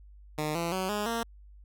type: tone with pitch steps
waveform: 10% pulse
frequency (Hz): 152.4 / 169.1 / 187.63 / 208.2 / 231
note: D#3 / E3 / F#3 / G#3 / A#3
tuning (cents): -36 / +44 / +24 / +5 / -16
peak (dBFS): -21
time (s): 0.38-1.23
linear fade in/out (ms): 2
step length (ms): 170
effects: added 50 Hz sine -49 dBFS peak until 1.64 s